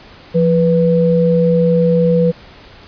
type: tone pair together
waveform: sine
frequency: 171.95 / 492 Hz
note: F3 / B4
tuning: -27 / -7 cents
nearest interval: octave + tritone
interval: 1820 cents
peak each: -12 dBFS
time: 0.34-2.32 s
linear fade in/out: 20 ms
effects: pink hiss -40 dBFS RMS until 2.87 s + resampled to 11025 Hz